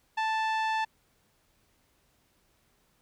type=tone with low-pass filter; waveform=sawtooth; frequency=880 Hz; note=A5; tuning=in tune; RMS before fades=-29 dBFS; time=0.17-0.85 s; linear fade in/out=10 ms; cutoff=3200 Hz; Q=0.72; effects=pink hiss -69 dBFS RMS until 3.01 s

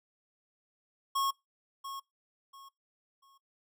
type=tone with echo; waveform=square; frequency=1093 Hz; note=C#6; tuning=25 cents flat; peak=-29 dBFS; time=1.15-1.31 s; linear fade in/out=10 ms; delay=690 ms; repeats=3; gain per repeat=-11 dB; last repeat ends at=3.38 s; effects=noise-tail reverb RT60 0.2 s tail -23 dB re dry

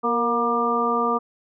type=harmonic tone with a mistuned harmonic; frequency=238 Hz; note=A#3; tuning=36 cents sharp; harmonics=1 / 2 / 3 / 4 / 5; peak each=-27 / -25 / -28 / -28 / -22 dBFS; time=0.03-1.19 s; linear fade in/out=20 ms; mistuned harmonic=2; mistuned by=-39 cents; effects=none

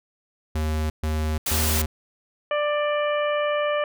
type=tone bursts; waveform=square; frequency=77.6 Hz; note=D#2; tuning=4 cents flat; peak=-23 dBFS; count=3; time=0.55-1.86 s; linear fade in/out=5 ms; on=350 ms; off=130 ms
type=noise; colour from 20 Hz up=white; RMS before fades=-25 dBFS; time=1.46-1.82 s; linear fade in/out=5 ms
type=harmonic tone; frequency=591 Hz; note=D5; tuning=11 cents sharp; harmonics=1 / 2 / 3 / 4 / 5; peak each=-22 / -28 / -32 / -34 / -36 dBFS; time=2.51-3.84 s; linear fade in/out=2 ms
effects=none

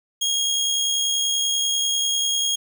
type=tone with amplitude modulation; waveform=25% pulse; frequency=3275 Hz; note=G#7; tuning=25 cents flat; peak=-15 dBFS; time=0.21-2.56 s; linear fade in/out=10 ms; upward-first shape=sine; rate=70.2 Hz; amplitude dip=30%; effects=none

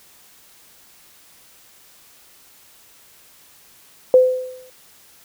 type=tone with exponential decay; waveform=sine; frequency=510 Hz; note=C5; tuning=44 cents flat; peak=-5 dBFS; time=4.14-4.7 s; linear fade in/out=1 ms; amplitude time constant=120 ms; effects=white hiss -50 dBFS RMS until 5.24 s

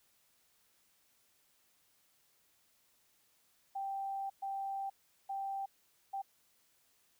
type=tone bursts at uneven times; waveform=sine; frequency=784 Hz; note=G5; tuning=in tune; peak=-36 dBFS; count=4; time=3.75-4.3 / 4.42-4.9 / 5.29-5.66 / 6.13-6.22 s; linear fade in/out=10 ms; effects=white hiss -72 dBFS RMS until 7.19 s

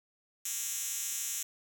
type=tone with high-pass filter; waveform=5% pulse; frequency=232.6 Hz; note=A#3; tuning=4 cents flat; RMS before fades=-36 dBFS; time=0.45-1.43 s; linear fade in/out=5 ms; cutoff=6700 Hz; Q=1.3; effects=none

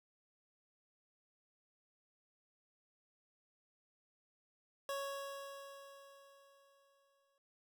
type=tone with exponential decay; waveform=25% pulse; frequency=554.4 Hz; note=C#5; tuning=in tune; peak=-34 dBFS; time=4.89-7.38 s; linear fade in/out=1 ms; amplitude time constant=540 ms; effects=none

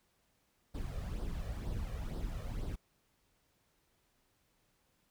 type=noise with flanger; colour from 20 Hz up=brown; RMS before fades=-39 dBFS; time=0.74-2.76 s; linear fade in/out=10 ms; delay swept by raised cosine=0.21 to 1.71 ms; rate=2.1 Hz; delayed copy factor=+0.6; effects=pink hiss -75 dBFS RMS until 5.1 s

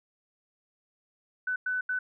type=tone bursts at uneven times; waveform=sine; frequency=1500 Hz; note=F#6; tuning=23 cents sharp; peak=-27 dBFS; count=3; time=1.47-1.56 / 1.66-1.81 / 1.89-1.99 s; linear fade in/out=5 ms; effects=none

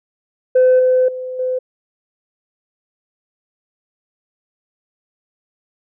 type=tone with level steps; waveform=sine; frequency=510 Hz; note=C5; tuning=44 cents flat; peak=-6 / -9 / -23 / -16 dBFS; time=0.55-1.59 s; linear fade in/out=10 ms; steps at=0.79 / 1.08 / 1.39 s; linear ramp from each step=5 ms; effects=tanh soft clip ceiling -6 dBFS

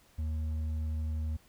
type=tone with hard clipping; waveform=sine; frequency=78 Hz; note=D#2; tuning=5 cents sharp; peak=-32 dBFS; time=0.18-1.37 s; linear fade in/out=10 ms; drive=4 dB; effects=pink hiss -63 dBFS RMS until 1.48 s

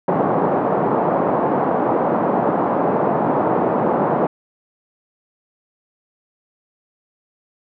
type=band-pass noise; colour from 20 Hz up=white; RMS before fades=-18 dBFS; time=0.08-4.27 s; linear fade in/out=2 ms; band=150 to 910 Hz; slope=24 dB/octave; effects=none

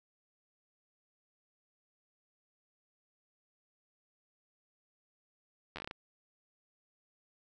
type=slowing click train; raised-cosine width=0.3 ms; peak=-25 dBFS; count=8; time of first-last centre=5.76-5.911 s; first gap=11 ms; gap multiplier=1.22; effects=none

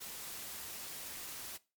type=noise; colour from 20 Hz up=white; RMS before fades=-45 dBFS; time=0-1.58 s; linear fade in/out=20 ms; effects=noise-tail reverb RT60 0.3 s tail -20 dB re dry + MP3 96 kbps

